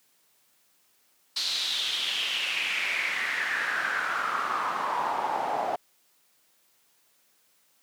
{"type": "noise with band-pass filter sweep", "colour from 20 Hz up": "pink", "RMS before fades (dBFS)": -29, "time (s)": [1.36, 5.76], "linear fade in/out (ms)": 5, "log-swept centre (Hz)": [4300, 720], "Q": 4.8, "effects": ["white hiss -66 dBFS RMS until 7.82 s", "high-pass 150 Hz 12 dB/octave"]}